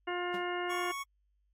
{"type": "harmonic tone", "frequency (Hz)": 354.7, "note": "F4", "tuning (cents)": 27, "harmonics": [1, 2, 3, 4, 5, 6, 8], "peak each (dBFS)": [-36, -39, -41, -42, -43, -44, -45], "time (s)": [0.07, 0.92], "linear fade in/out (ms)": 10}
{"type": "tone with exponential decay", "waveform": "sawtooth", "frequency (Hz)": 190, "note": "F#3", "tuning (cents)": 46, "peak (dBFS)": -35, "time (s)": [0.34, 0.47], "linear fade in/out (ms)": 2, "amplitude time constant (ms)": 28}
{"type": "tone", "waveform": "25% pulse", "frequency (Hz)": 1108.7, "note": "C#6", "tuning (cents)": 0, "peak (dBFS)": -33, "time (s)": [0.69, 1.04], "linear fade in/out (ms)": 20}
{"effects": ["added 50 Hz sine -70 dBFS peak until 1.53 s", "AAC 48 kbps"]}